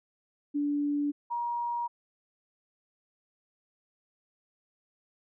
sine tone pair in turn, 290 / 949.9 Hz, D4 / A#5, -22 / +32 cents, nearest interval octave + major sixth, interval 2054 cents, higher second, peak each -26 / -29 dBFS, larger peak first, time 0.54-1.12 / 1.3-1.88 s, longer neither, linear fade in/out 20 ms, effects none

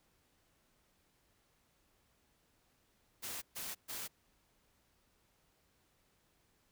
white noise bursts, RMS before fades -43 dBFS, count 3, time 3.22-4.08 s, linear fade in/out 20 ms, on 200 ms, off 130 ms, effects pink hiss -74 dBFS RMS until 6.71 s

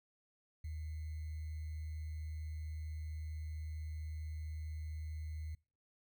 sine tone with sample-and-hold, 77.78 Hz, D#2, in tune, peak -40 dBFS, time 0.64-5.55 s, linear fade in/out 5 ms, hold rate 2100 Hz, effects noise-tail reverb RT60 0.4 s tail -26 dB re dry

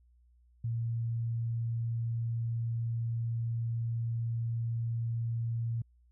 sine tone, 115.8 Hz, A#2, 11 cents flat, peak -30 dBFS, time 0.64-5.82 s, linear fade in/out 5 ms, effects added 60 Hz sine -61 dBFS peak until 6.11 s

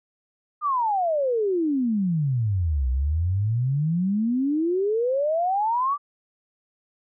sine exponential two-way sweep, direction down then up, 1239 to 61.74 to 1187 Hz, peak -20 dBFS, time 0.61-5.98 s, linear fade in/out 50 ms, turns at 2.89 s, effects none

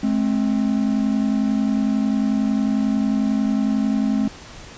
triangle tone pair together, 213.5 / 264.6 Hz, G#3 / C4, +48 / +20 cents, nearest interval major third, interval 372 cents, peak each -17 / -19 dBFS, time 0.03-4.28 s, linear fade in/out 5 ms, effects pink hiss -40 dBFS RMS until 4.77 s + resampled to 16000 Hz

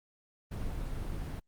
brown noise, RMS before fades -36 dBFS, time 0.51-1.4 s, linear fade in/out 10 ms, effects Opus 24 kbps

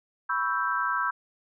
sine chord, C# half-diminished seventh, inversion third, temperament equal, 987.8 / 1108.7 / 1318.5 / 1568 Hz, B5 / C#6 / E6 / G6, 0 / 0 / 0 / 0 cents, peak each -31 / -32 / -29 / -29 dBFS, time 0.29-1.11 s, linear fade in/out 10 ms, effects none

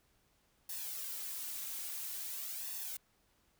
blue noise with flanger, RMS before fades -42 dBFS, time 0.69-2.97 s, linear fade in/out 5 ms, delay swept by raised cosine 1.1 to 3.7 ms, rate 0.49 Hz, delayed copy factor +0.7, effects pink hiss -73 dBFS RMS until 3.59 s

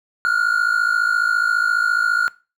triangle tone pair together, 1396.9 / 1451.5 Hz, F6 / F#6, 0 / -34 cents, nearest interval minor second, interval 66 cents, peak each -17 dBFS, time 0.25-2.28 s, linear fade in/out 0 ms, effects noise-tail reverb RT60 0.3 s tail -20 dB re dry

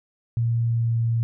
sine tone with pitch glide, 116.54 to 115.47 Hz, A#2 to A#2, 0 to -16 cents, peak -19 dBFS, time 0.37-1.23 s, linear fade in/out 0 ms, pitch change -16 cents, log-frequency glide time 0.63-0.98 s, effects none

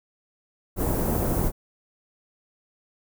pink band-stop noise, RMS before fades -24 dBFS, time 0.76-1.52 s, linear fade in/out 50 ms, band 750 to 15000 Hz, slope 12 dB/octave, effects none

